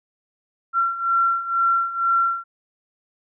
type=beating tone pair; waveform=sine; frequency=1362 / 1364.1 Hz; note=F6 / F6; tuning=-44 / -41 cents; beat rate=2.1 Hz; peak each=-23 / -19 dBFS; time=0.73-2.44 s; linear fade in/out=50 ms; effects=none